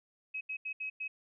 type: tone bursts at uneven times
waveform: sine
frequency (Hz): 2550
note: D#7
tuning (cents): +42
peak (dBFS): -35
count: 5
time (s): 0.34-0.41 / 0.49-0.57 / 0.65-0.73 / 0.8-0.9 / 1-1.08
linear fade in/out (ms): 10
effects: none